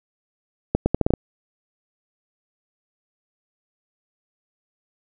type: accelerating click train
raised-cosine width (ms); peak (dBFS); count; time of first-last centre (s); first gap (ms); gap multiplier
2; -4; 7; 0.75-1.137; 110; 0.78
effects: none